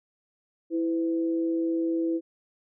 sine tone pair together, 329.6 / 505.4 Hz, E4 / B4, 0 / +40 cents, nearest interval perfect fifth, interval 740 cents, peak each -24 / -34 dBFS, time 0.7-2.21 s, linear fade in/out 50 ms, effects none

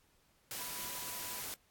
sine tone in noise, 987.8 Hz, B5, in tune, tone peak -52 dBFS, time 0.58-1.42 s, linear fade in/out 0 ms, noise white, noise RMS -42 dBFS, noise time 0.51-1.54 s, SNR -13 dB, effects pink hiss -71 dBFS RMS until 1.7 s + AAC 64 kbps

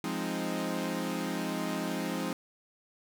sawtooth chord, F minor seventh, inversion none, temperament equal, 174.61 / 207.7 / 261.6 / 311.1 Hz, F3 / Ab3 / C4 / Eb4, 0 / 0 / 0 / 0 cents, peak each -33 dBFS, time 0.04-2.33 s, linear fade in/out 2 ms, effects none

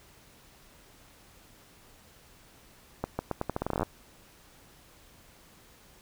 accelerating click train, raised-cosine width 1 ms, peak -15 dBFS, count 16, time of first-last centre 3.04-3.831 s, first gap 150 ms, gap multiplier 0.82, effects pink hiss -57 dBFS RMS until 6.01 s

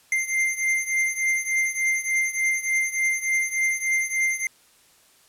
square beating tone pair, 2093 / 2096.4 Hz, C7 / C7, 0 / +3 cents, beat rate 3.4 Hz, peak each -24 / -27 dBFS, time 0.12-4.47 s, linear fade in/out 2 ms, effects white hiss -57 dBFS RMS until 5.28 s + low-pass 12000 Hz 12 dB/octave

